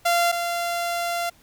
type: tone pair in turn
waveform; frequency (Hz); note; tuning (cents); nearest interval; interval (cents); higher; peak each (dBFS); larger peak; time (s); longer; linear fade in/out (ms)
sawtooth; 690 / 690; F5 / F5; -21 / -21; unison; 0; neither; -14 / -20; first; 0.05-0.32 / 0.32-1.3; second; 10
effects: pink hiss -56 dBFS RMS until 1.42 s